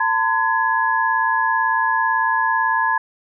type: tone cluster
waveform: sine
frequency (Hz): 902 / 1020 / 1680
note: A5 / C6 / G#6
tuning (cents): +43 / -44 / +19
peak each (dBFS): -20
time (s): 0-2.98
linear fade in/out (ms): 5
effects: none